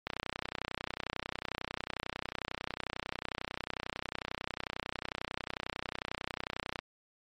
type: click train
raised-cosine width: 0.3 ms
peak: -18 dBFS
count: 210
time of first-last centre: 0.07-6.79 s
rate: 31.1 Hz
effects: MP3 64 kbps